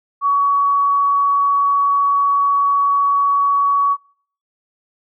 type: tone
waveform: sine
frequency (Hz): 1127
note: C#6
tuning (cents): +28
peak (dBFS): -12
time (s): 0.21-3.97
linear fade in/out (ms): 50
effects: noise-tail reverb RT60 0.5 s tail -19 dB re dry